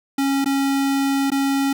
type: tone with dropouts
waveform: square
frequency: 274.9 Hz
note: C#4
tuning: 14 cents flat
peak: -18 dBFS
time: 0.18-1.73 s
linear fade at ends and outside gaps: 5 ms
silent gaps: 0.445-0.458 / 1.303-1.317 s
effects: none